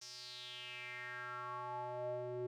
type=tone with band-pass filter sweep; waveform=square; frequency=123.47 Hz; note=B2; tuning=in tune; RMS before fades=-45 dBFS; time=0.01-2.47 s; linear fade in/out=10 ms; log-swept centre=5700 to 410 Hz; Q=4.9; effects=none